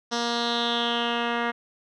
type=tone with low-pass filter sweep; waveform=10% pulse; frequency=236.1 Hz; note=A#3; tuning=22 cents sharp; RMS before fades=-26 dBFS; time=0.11-1.52 s; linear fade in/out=20 ms; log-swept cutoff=5100 to 2200 Hz; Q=4.9; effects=none